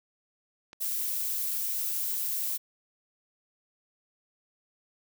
click, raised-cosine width 0.2 ms, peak -29 dBFS, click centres 0.731 s
violet noise, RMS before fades -31 dBFS, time 0.8-2.58 s, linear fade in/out 20 ms
effects none

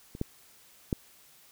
clicks, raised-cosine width 3 ms, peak -28 / -16 / -14 dBFS, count 3, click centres 0.151 / 0.214 / 0.928 s, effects white hiss -58 dBFS RMS until 1.51 s

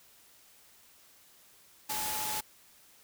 sine tone in noise, 858 Hz, A5, 44 cents flat, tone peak -38 dBFS, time 1.89-2.41 s, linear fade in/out 10 ms, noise white, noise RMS -35 dBFS, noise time 1.89-2.41 s, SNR -6 dB, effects white hiss -60 dBFS RMS until 3.03 s

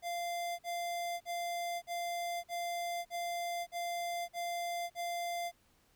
square tone bursts, 693 Hz, F5, 14 cents flat, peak -36 dBFS, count 9, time 0.02-5.518 s, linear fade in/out 50 ms, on 570 ms, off 46 ms, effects pink hiss -70 dBFS RMS until 5.95 s

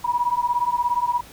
sine beating tone pair, 960 / 977 Hz, B5 / B5, -49 / -19 cents, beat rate 17 Hz, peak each -22 dBFS, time 0.04-1.21 s, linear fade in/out 10 ms, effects pink hiss -45 dBFS RMS until 1.32 s

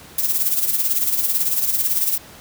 violet noise with tremolo, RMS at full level -17 dBFS, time 0.18-2.18 s, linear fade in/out 5 ms, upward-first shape sine, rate 18 Hz, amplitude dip 60%, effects pink hiss -42 dBFS RMS until 2.4 s + high-pass 60 Hz 12 dB/octave

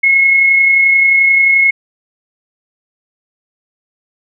sine tone with amplitude modulation, 2173 Hz, C#7, 35 cents flat, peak -5 dBFS, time 0.03-1.71 s, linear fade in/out 10 ms, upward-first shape sine, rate 31.4 Hz, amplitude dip 30%, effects none

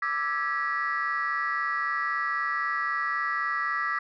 sine chord, E dominant seventh, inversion third, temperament equal with one note detuned, 1174.7 / 1318.5 / 1661.2 / 1940.5 Hz, D6 / E6 / G#6 / B6, 0 / 0 / 0 / -31 cents, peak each -30 / -31 / -32 / -29 dBFS, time 0.02-3.99 s, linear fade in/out 5 ms, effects tanh soft clip ceiling -19 dBFS

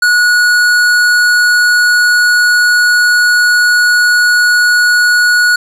sine tone with hard clipping, 1459 Hz, F#6, 25 cents flat, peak -8 dBFS, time 0.02-5.56 s, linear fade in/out 5 ms, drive 13 dB, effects none

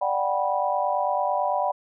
sine chord, G major seventh, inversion second, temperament just, 588 / 735 / 784 / 980 Hz, D5 / F#5 / G5 / B5, +2 / -12 / 0 / -14 cents, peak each -27 dBFS, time 0.01-1.72 s, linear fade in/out 10 ms, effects none

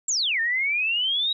sine exponential two-way sweep, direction down then up, 7700 to 1788 to 3862 Hz, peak -21 dBFS, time 0.08-1.33 s, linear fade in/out 5 ms, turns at 0.4 s, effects none

